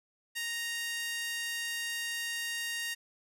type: tone with high-pass filter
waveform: 5% pulse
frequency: 932.3 Hz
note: A#5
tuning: in tune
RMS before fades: -36 dBFS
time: 0.35-2.95 s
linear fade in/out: 20 ms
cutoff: 2100 Hz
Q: 7
effects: none